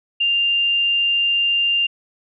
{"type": "tone", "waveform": "sine", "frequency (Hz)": 2794, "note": "F7", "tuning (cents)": 0, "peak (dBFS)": -15, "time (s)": [0.2, 1.87], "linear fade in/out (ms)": 10, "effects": []}